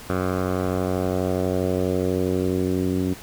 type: tone with low-pass filter sweep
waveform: 10% pulse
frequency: 92.3 Hz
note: F#2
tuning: 4 cents flat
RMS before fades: -23 dBFS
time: 0.09-3.14 s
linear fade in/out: 10 ms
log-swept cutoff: 1300 to 290 Hz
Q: 1.8
effects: pink hiss -41 dBFS RMS until 3.22 s